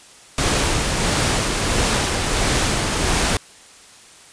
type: noise with tremolo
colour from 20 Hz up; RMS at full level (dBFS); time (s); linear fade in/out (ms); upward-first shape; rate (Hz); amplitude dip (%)
pink; -18; 0.38-3.37; 2; sine; 1.5; 30
effects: white hiss -45 dBFS RMS until 4.32 s + resampled to 22050 Hz